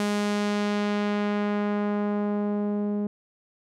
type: tone with low-pass filter sweep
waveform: sawtooth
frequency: 206.4 Hz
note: G#3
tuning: 10 cents flat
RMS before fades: -26 dBFS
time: 0-3.07 s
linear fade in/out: 2 ms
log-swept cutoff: 10000 to 430 Hz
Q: 0.71
effects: none